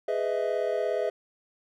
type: chord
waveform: triangle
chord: E major seventh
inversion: first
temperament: equal with one note detuned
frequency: 415.3 / 499.6 / 622.3 / 659.3 Hz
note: G#4 / B4 / D#5 / E5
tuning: 0 / +20 / 0 / 0 cents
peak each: -29 dBFS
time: 0.08-1.1 s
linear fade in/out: 5 ms
effects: none